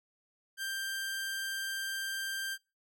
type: tone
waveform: sawtooth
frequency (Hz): 1579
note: G6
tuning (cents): +12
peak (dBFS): -31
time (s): 0.57-2.58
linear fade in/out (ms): 50
effects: noise-tail reverb RT60 0.3 s tail -26 dB re dry